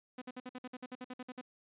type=tone bursts; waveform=sawtooth; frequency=251.9 Hz; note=B3; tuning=34 cents sharp; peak=-38 dBFS; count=14; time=0.18-1.413 s; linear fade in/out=5 ms; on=37 ms; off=55 ms; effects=resampled to 8000 Hz